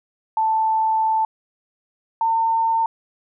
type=tone pair in turn; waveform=sine; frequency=882 / 904.7 Hz; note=A5 / A5; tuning=+4 / +48 cents; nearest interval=unison; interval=44 cents; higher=second; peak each=-16 dBFS; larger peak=neither; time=0.37-1.25 / 2.21-2.86 s; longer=first; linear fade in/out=2 ms; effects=none